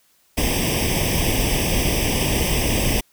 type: noise with comb filter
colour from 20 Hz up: pink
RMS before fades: -20 dBFS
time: 0.37-3.01 s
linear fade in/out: 10 ms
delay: 0.36 ms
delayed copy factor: +1
effects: white hiss -60 dBFS RMS until 3.12 s